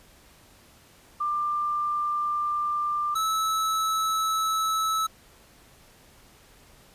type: tone pair in turn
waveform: sine / square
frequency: 1190 / 1303.7 Hz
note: D6 / E6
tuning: +22 / -20 cents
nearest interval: major second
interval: 158 cents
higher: second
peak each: -24 dBFS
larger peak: neither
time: 1.2-3.15 / 3.15-5.07 s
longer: first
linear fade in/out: 10 ms
effects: pink hiss -55 dBFS RMS until 6.94 s + resampled to 32000 Hz